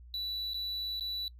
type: tone with dropouts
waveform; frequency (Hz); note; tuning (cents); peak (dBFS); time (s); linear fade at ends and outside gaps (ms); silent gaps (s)
triangle; 3951; B7; 0; -32; 0.14-1.28; 1; 0.535-0.543 / 0.997-1.008
effects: noise-tail reverb RT60 0.1 s tail -24 dB re dry + added 60 Hz sine -49 dBFS peak until 1.39 s